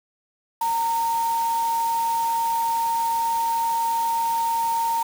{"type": "tone in noise", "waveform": "sine", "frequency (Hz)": 920, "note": "A#5", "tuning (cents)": -23, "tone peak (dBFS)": -20, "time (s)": [0.61, 5.03], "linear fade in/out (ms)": 5, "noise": "white", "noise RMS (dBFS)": -36, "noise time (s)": [0.61, 5.03], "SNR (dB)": 13, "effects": []}